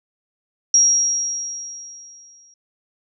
sine tone with exponential decay, 5650 Hz, F8, 19 cents sharp, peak -9 dBFS, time 0.74-2.54 s, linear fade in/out 2 ms, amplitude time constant 390 ms, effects none

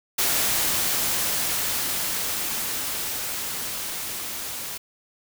white noise with level ramp, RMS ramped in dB -22 to -33 dBFS, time 0.18-4.78 s, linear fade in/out 10 ms, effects none

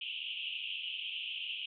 white band-pass noise, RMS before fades -40 dBFS, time 0.01-1.66 s, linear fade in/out 5 ms, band 2600 to 3200 Hz, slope 96 dB/octave, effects none

